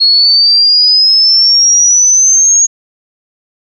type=exponential sweep; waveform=sine; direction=up; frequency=4300 to 6645 Hz; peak=-4 dBFS; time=0-2.67 s; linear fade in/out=20 ms; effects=none